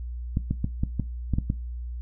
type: clicks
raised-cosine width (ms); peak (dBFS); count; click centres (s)
5; -12; 8; 0.371 / 0.51 / 0.644 / 0.835 / 0.997 / 1.337 / 1.385 / 1.501
effects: noise-tail reverb RT60 0.2 s tail -17 dB re dry + added 60 Hz sine -31 dBFS peak until 2.01 s